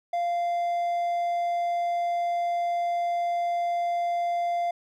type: tone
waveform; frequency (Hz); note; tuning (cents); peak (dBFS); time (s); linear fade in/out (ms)
triangle; 694; F5; -11; -22; 0.13-4.71; 5
effects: none